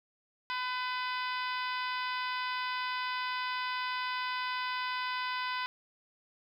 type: harmonic tone with a mistuned harmonic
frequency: 503 Hz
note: B4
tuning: 32 cents sharp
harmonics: 2 / 3 / 4 / 5 / 6 / 7 / 8 / 9 / 10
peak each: -35 / -39 / -41 / -43 / -45 / -46 / -47 / -48 / -49 dBFS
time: 0.5-5.66 s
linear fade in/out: 0 ms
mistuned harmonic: 9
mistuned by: +43 cents
effects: 11-bit